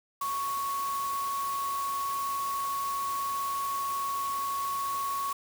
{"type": "tone in noise", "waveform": "sine", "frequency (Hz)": 1108.7, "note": "C#6", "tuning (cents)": 0, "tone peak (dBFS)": -29, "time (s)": [0.21, 5.33], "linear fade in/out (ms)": 5, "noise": "white", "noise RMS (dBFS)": -41, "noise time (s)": [0.21, 5.33], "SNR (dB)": 9, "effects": []}